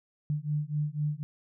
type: beating tone pair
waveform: sine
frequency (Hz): 147.3 / 151.3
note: D3 / D#3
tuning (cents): +6 / -48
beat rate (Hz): 4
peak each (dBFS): -31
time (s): 0.3-1.23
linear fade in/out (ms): 0
effects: none